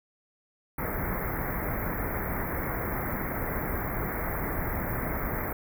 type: band-stop noise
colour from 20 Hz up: pink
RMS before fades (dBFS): -31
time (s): 0.78-5.53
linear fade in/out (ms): 5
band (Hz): 2200 to 12000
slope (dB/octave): 96
effects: none